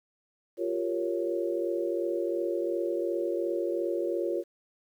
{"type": "chord", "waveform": "sine", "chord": "G half-diminished seventh", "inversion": "third", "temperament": "equal", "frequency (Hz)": [349.2, 392, 466.2, 554.4], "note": ["F4", "G4", "Bb4", "Db5"], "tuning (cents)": [0, 0, 0, 0], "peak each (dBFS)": [-30, -36, -34, -33], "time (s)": [0.57, 4.44], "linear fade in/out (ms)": 50, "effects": ["10-bit"]}